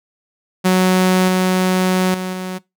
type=tone with level steps; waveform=sawtooth; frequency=185 Hz; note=F#3; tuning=in tune; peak=-7 / -9 / -17 / -19 dBFS; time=0.64-2.59 s; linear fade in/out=20 ms; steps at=1.28 / 2.14 / 2.33 s; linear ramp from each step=2 ms; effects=noise-tail reverb RT60 0.2 s tail -22 dB re dry